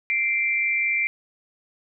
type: tone pair together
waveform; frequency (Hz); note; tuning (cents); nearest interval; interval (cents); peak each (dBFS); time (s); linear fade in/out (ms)
sine; 2093 / 2348; C7 / D7; 0 / -1; major second; 199; -24 / -22; 0.1-1.07; 0
effects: none